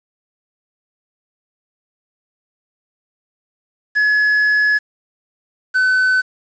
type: tone pair in turn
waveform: triangle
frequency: 1698 / 1512.7 Hz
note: G#6 / F#6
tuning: +38 / +38 cents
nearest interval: major second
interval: 200 cents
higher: first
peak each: -10 dBFS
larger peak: neither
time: 3.95-4.79 / 5.74-6.22 s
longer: first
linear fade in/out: 20 ms
effects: resampled to 16000 Hz + 7-bit